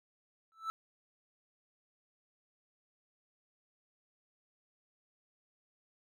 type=tone with exponential growth; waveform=triangle; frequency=1318.5 Hz; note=E6; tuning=in tune; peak=-29 dBFS; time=0.52-0.7 s; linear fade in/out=0 ms; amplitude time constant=38 ms; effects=none